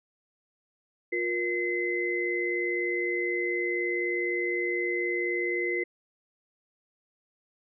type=tone cluster; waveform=sine; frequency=354.7 / 474 / 2049 Hz; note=F4 / A#4 / C7; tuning=+27 / +29 / -37 cents; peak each=-30 / -34 / -29 dBFS; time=1.12-5.84 s; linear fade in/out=10 ms; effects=none